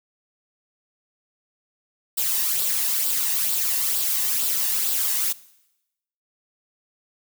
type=noise with flanger; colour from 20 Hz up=blue; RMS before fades=-23 dBFS; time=2.17-5.33 s; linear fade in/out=10 ms; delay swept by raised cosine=0.23 to 1.11 ms; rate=2.2 Hz; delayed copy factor=+0.5; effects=noise-tail reverb RT60 0.9 s tail -20 dB re dry